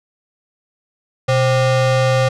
square ring-modulated tone, 326.8 Hz, E4, 15 cents flat, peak -10 dBFS, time 1.28-2.29 s, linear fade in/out 10 ms, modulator 202 Hz, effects low-pass 6000 Hz 12 dB/octave

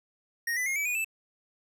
square tone with pitch steps, 1864.7 / 1998.5 / 2142 / 2296 / 2460 / 2637 Hz, A#6 / B6 / C7 / D7 / D#7 / E7, 0 / +20 / +40 / -40 / -20 / 0 cents, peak -28 dBFS, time 0.47-1.046 s, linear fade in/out 5 ms, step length 96 ms, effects none

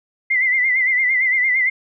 sine tone with vibrato, 2048 Hz, C7, 38 cents flat, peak -14 dBFS, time 0.3-1.7 s, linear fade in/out 10 ms, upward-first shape sine, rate 8.8 Hz, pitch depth 70 cents each way, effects none

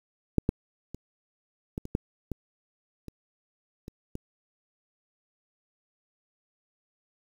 clicks, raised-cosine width 3 ms, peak -8 / -10 / -25 / -19 / -25 / -12 / -19 / -27 / -27 / -22 dBFS, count 10, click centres 0.383 / 0.491 / 0.946 / 1.779 / 1.854 / 1.951 / 2.317 / 3.083 / 3.881 / 4.154 s, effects 8-bit

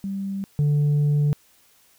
sine tone pair in turn, 195.9 / 146.76 Hz, G3 / D3, -1 / -1 cents, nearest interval perfect fourth, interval 500 cents, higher first, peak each -25 / -14 dBFS, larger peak second, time 0.04-0.44 / 0.59-1.33 s, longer second, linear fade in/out 0 ms, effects tanh soft clip ceiling -16 dBFS + white hiss -58 dBFS RMS until 1.98 s

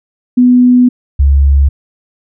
sine tone pair in turn, 248 / 69.59 Hz, B3 / C#2, +7 / +7 cents, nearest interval octave + minor seventh, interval 2200 cents, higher first, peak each -3 / -4 dBFS, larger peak first, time 0.37-0.89 / 1.19-1.69 s, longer first, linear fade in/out 10 ms, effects none

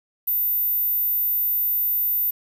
sine tone, 14150 Hz, A9, 9 cents sharp, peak -19 dBFS, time 0.27-2.31 s, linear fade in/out 10 ms, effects 8-bit

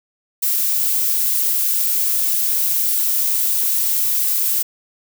violet noise, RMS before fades -18 dBFS, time 0.42-4.63 s, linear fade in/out 10 ms, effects none

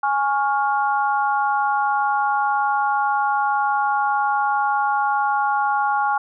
sine chord, Db major, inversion second, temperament equal with one note detuned, 830.6 / 1108.7 / 1405.8 Hz, Ab5 / Db6 / F6, 0 / 0 / +11 cents, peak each -19 / -24 / -24 dBFS, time 0.03-6.18 s, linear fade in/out 5 ms, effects none

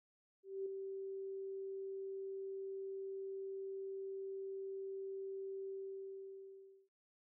sine tone with ADSR envelope, 387.8 Hz, G4, 19 cents flat, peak -37 dBFS, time 0.43-6.89 s, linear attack 230 ms, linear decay 4 ms, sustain -5 dB, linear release 1200 ms, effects none

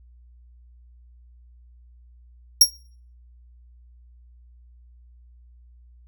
sawtooth tone with exponential decay, 5588 Hz, F8, in tune, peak -3 dBFS, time 2.61-2.71 s, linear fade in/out 5 ms, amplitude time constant 21 ms, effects noise-tail reverb RT60 0.5 s tail -24 dB re dry + added 60 Hz sine -48 dBFS peak until 6.07 s

